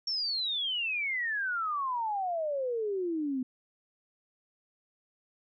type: exponential sweep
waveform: sine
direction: down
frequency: 5540 to 250 Hz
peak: -29 dBFS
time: 0.07-3.43 s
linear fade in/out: 5 ms
effects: none